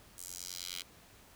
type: tone with high-pass filter sweep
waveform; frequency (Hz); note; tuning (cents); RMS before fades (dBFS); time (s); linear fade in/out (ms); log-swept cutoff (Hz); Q
10% pulse; 89.5; F2; +43; -44; 0.17-0.83; 20; 8500 to 3100; 1.7
effects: pink hiss -59 dBFS RMS until 1.35 s